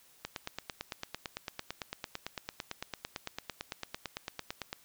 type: click train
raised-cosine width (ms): 0.2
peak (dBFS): -19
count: 41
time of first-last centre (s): 0.25-4.729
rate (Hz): 8.93
effects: white hiss -62 dBFS RMS until 4.84 s